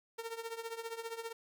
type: tone with tremolo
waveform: sawtooth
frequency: 457.3 Hz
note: A#4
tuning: 33 cents flat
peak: -33 dBFS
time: 0.18-1.33 s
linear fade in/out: 10 ms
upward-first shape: triangle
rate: 15 Hz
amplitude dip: 85%
effects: none